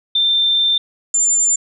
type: tone pair in turn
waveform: sine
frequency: 3577 / 7195 Hz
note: A7 / A8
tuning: +28 / +38 cents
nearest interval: octave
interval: 1210 cents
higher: second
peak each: -12 dBFS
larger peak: neither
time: 0.15-0.78 / 1.14-1.56 s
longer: first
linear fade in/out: 5 ms
effects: none